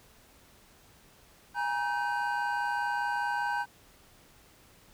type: tone cluster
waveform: triangle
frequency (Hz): 824 / 949 / 1543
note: G#5 / A#5 / G6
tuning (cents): -14 / +31 / -28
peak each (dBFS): -31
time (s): 1.54-3.66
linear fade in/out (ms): 50
effects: pink hiss -59 dBFS RMS until 4.93 s